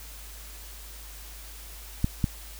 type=clicks; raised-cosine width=5 ms; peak=-10 dBFS; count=2; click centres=2.044 / 2.242 s; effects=added 52 Hz sine -43 dBFS peak until 2.59 s + white hiss -46 dBFS RMS until 2.59 s